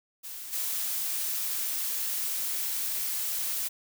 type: noise with level steps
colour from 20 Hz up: blue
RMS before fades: -40 / -31 dBFS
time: 0.23-3.69 s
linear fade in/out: 20 ms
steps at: 0.52 s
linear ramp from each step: 20 ms
effects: none